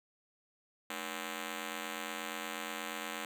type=ring-modulated tone; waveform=5% pulse; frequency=261.6 Hz; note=C4; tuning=in tune; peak=-24 dBFS; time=0.9-3.25 s; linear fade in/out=2 ms; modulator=44.2 Hz; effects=none